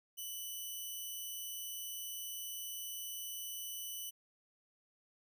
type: tone with amplitude modulation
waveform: 5% pulse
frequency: 2980 Hz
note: F#7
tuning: 12 cents sharp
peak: -32 dBFS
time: 0.17-4.11 s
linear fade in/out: 20 ms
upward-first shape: sine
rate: 175 Hz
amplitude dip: 25%
effects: none

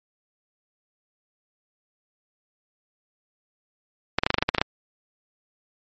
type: clicks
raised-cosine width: 0.3 ms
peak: -3 dBFS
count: 11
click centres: 4.186 / 4.235 / 4.265 / 4.304 / 4.343 / 4.384 / 4.425 / 4.49 / 4.548 / 4.583 / 4.615 s
effects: MP3 32 kbps

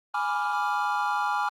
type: chord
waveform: triangle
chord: G# diminished seventh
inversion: none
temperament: equal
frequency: 830.6 / 987.8 / 1174.7 / 1396.9 Hz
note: G#5 / B5 / D6 / F6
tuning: 0 / 0 / 0 / 0 cents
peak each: -26 / -29 / -29 / -29 dBFS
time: 0.14-1.49 s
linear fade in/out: 5 ms
effects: Opus 24 kbps

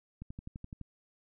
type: click train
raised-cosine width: 5 ms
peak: -30 dBFS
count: 8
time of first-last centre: 0.22-0.813 s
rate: 11.8 Hz
effects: none

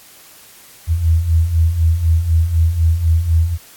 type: beating tone pair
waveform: sine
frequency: 79.2 / 83.2 Hz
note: D#2 / E2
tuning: +31 / +17 cents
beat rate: 4 Hz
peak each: -18 / -12 dBFS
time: 0.87-3.58 s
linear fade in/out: 50 ms
effects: white hiss -43 dBFS RMS until 3.76 s + AAC 64 kbps

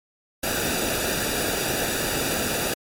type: noise with comb filter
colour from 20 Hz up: pink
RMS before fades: -25 dBFS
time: 0.43-2.74 s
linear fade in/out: 5 ms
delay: 0.94 ms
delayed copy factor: -0.7
effects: MP3 64 kbps

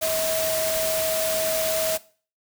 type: tone in noise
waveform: sine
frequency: 640 Hz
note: D#5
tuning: 49 cents sharp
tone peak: -24 dBFS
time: 0.01-1.98 s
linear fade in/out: 20 ms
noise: white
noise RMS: -27 dBFS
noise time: 0.01-1.98 s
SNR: 0 dB
effects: noise-tail reverb RT60 0.4 s tail -18 dB re dry

